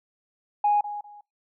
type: tone with echo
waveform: sine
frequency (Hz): 828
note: G#5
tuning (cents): -5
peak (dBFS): -17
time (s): 0.64-0.81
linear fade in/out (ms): 5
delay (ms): 200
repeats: 2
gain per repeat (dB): -13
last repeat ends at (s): 1.21
effects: noise-tail reverb RT60 0.2 s tail -25 dB re dry + tanh soft clip ceiling -13 dBFS